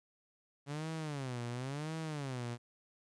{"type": "tone with vibrato", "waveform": "sawtooth", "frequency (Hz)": 138.59, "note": "C#3", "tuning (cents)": 0, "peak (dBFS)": -34, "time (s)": [0.66, 2.58], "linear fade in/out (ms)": 50, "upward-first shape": "sine", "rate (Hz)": 0.95, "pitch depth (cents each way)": 260, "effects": ["resampled to 22050 Hz", "12-bit"]}